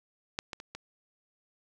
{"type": "clicks", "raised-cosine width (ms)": 0.2, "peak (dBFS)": [-14, -20, -26, -23], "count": 4, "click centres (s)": [0.389, 0.532, 0.601, 0.75], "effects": []}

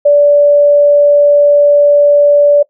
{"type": "tone", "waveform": "sine", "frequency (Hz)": 580, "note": "D5", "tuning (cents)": -22, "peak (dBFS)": -3, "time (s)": [0.05, 2.63], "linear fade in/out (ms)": 10, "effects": ["noise-tail reverb RT60 0.1 s tail -21 dB re dry"]}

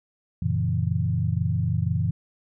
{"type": "chord", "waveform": "sine", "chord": "F# dominant seventh", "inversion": "none", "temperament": "equal", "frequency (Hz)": [92.5, 116.54, 138.59, 164.81], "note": ["F#2", "A#2", "C#3", "E3"], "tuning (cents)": [0, 0, 0, 0], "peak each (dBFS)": [-26, -26, -29, -27], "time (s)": [0.42, 2.11], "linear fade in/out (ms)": 5, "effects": []}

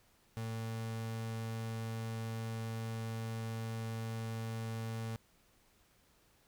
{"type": "tone", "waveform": "35% pulse", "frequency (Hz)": 112.8, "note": "A2", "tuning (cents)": 44, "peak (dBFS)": -36, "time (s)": [0.37, 5.16], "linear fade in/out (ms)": 0, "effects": ["pink hiss -69 dBFS RMS until 6.47 s"]}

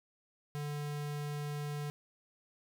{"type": "tone", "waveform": "square", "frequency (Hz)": 146.83, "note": "D3", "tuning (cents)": 0, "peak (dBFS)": -37, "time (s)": [0.55, 1.9], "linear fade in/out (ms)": 0, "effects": []}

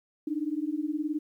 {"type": "beating tone pair", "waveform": "sine", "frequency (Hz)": [293.7, 312.7], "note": ["D4", "D#4"], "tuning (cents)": [0, 9], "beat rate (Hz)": 19, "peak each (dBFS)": -31, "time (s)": [0.27, 1.19], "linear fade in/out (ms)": 5, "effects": ["11-bit"]}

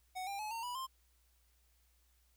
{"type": "tone with pitch steps", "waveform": "square", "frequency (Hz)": [743, 796.3, 853.5, 914.7, 980.4, 1050.8], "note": ["F#5", "G5", "G#5", "A#5", "B5", "C6"], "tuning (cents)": [7, 27, 47, -33, -13, 7], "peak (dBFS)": -40, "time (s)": [0.15, 0.87], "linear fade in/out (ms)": 20, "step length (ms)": 120, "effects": ["added 60 Hz sine -70 dBFS peak until 2.36 s", "white hiss -75 dBFS RMS until 2.36 s"]}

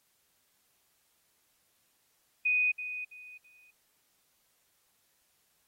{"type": "tone with echo", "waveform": "sine", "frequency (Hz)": 2489, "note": "D#7", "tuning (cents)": 0, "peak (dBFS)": -24, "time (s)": [2.45, 2.72], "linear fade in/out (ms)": 10, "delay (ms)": 330, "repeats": 3, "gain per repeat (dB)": -11, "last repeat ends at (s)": 3.71, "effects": ["white hiss -72 dBFS RMS until 5.67 s", "AAC 48 kbps"]}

